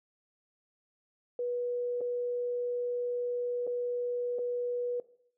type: tone with dropouts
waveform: sine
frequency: 487.3 Hz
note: B4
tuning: 23 cents flat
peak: -30 dBFS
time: 1.39-5 s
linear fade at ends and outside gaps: 2 ms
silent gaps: 2.008-2.013 / 3.668-3.674 / 4.386-4.39 s
effects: noise-tail reverb RT60 0.6 s tail -17 dB re dry